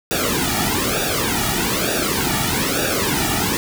pink noise with flanger, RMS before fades -20 dBFS, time 0.11-3.57 s, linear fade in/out 0 ms, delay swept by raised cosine 0.95 to 1.95 ms, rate 1.1 Hz, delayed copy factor -0.9, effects none

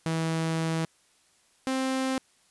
sawtooth tone pair in turn, 162.4 / 262.9 Hz, E3 / C4, -26 / +8 cents, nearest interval minor sixth, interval 834 cents, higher second, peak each -22 dBFS, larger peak neither, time 0.06-0.85 / 1.67-2.18 s, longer first, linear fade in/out 0 ms, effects white hiss -64 dBFS RMS until 2.5 s + resampled to 24000 Hz

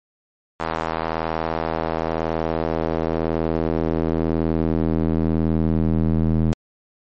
square tone with band-pass filter sweep, 40.48 Hz, E1, 31 cents flat, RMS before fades -21 dBFS, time 0.6-6.53 s, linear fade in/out 0 ms, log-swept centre 990 to 180 Hz, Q 1.2, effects MP3 32 kbps

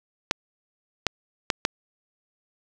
clicks, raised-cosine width 0.2 ms, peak -3 dBFS, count 4, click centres 0.311 / 1.067 / 1.502 / 1.651 s, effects none

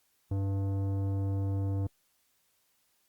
triangle tone with tanh clipping, 98 Hz, G2, in tune, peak -30 dBFS, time 0.31-1.87 s, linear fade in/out 5 ms, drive 18 dB, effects white hiss -72 dBFS RMS until 3.08 s + Opus 48 kbps

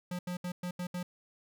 square tone bursts at uneven times, 178.5 Hz, F3, 38 cents sharp, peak -35 dBFS, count 6, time 0.11-0.19 / 0.27-0.37 / 0.44-0.52 / 0.63-0.71 / 0.79-0.87 / 0.94-1.03 s, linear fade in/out 5 ms, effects none

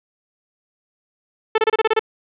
sawtooth tone bursts, 440 Hz, A4, in tune, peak -9 dBFS, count 8, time 1.55-1.994 s, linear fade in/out 5 ms, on 31 ms, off 28 ms, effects resampled to 8000 Hz + 7-bit

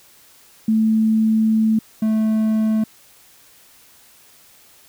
sine / triangle tone pair in turn, 220 / 218.5 Hz, A3 / A3, 0 / -12 cents, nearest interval unison, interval 12 cents, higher first, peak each -13 dBFS, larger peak neither, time 0.68-1.79 / 2.02-2.84 s, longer first, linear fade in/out 5 ms, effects white hiss -50 dBFS RMS until 4.88 s

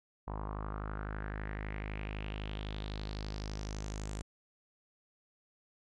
sawtooth tone with low-pass filter sweep, 51.91 Hz, G#1, in tune, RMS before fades -40 dBFS, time 0.27-4.22 s, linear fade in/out 10 ms, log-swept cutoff 970 to 7800 Hz, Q 4.1, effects none

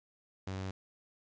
sawtooth tone, 95.2 Hz, F#2, 50 cents sharp, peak -33 dBFS, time 0.47-0.71 s, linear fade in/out 5 ms, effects resampled to 16000 Hz + 11-bit

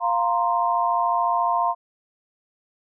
sine chord, F suspended fourth, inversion none, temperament equal, 698.5 / 932.3 / 1046.5 Hz, F5 / Bb5 / C6, 0 / 0 / 0 cents, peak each -23 dBFS, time 0-1.75 s, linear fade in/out 50 ms, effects none

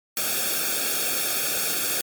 white noise with comb filter, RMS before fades -25 dBFS, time 0.17-2.01 s, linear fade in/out 0 ms, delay 1 ms, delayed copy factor -0.95, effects MP3 96 kbps

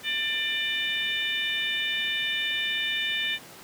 harmonic tone with a mistuned harmonic, 594 Hz, D5, 20 cents sharp, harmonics 3 / 4 / 5 / 6, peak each -31 / -31 / -31 / -31 dBFS, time 0.03-3.39 s, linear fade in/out 50 ms, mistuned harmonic 6, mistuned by +20 cents, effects pink hiss -46 dBFS RMS until 3.63 s + high-pass 150 Hz 12 dB/octave

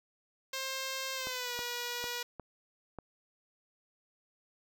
5% pulse tone with pitch glide, 530 to 483.2 Hz, C5 to B4, +22 to -38 cents, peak -24 dBFS, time 0.53-2.23 s, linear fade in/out 5 ms, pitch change -160 cents, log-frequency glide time 1.14-1.54 s
clicks, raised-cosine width 1 ms, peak -28 dBFS, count 5, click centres 1.271 / 1.591 / 2.041 / 2.397 / 2.987 s
effects none

